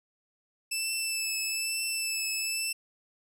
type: tone with vibrato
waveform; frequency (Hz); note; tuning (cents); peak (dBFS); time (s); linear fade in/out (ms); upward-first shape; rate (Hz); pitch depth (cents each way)
15% pulse; 2637; E7; 0; -22; 0.71-2.73; 10; triangle; 1.1; 25
effects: none